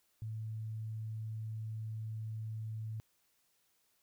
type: tone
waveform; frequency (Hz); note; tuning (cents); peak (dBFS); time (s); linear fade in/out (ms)
sine; 110; A2; 0; -38; 0.22-3; 0
effects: white hiss -75 dBFS RMS until 4.02 s